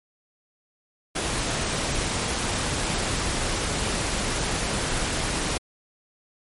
pink noise, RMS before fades -26 dBFS, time 1.15-5.58 s, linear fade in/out 10 ms, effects MP3 48 kbps

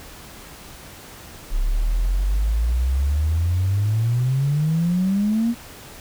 sine exponential sweep, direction up, 32.7 to 240.2 Hz, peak -16 dBFS, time 1.5-5.55 s, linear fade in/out 50 ms, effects tanh soft clip ceiling -12 dBFS + pink hiss -41 dBFS RMS until 6 s

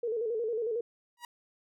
sine tone with vibrato, 454.6 Hz, A#4, 43 cents flat, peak -29 dBFS, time 0.03-0.81 s, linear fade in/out 5 ms, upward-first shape square, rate 11 Hz, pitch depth 77 cents each way
sawtooth tone with exponential growth, 959 Hz, A#5, 49 cents sharp, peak -33 dBFS, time 1.17-1.25 s, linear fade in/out 2 ms, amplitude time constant 17 ms
effects none

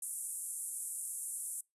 pink band-pass noise, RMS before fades -41 dBFS, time 0.02-1.61 s, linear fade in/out 5 ms, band 8400 to 11000 Hz, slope 48 dB/octave, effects noise-tail reverb RT60 0.2 s tail -25 dB re dry + resampled to 32000 Hz

